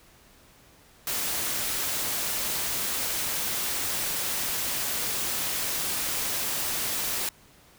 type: noise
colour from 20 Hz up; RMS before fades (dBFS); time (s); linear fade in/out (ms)
white; -29; 1.07-7.29; 2
effects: pink hiss -56 dBFS RMS until 7.78 s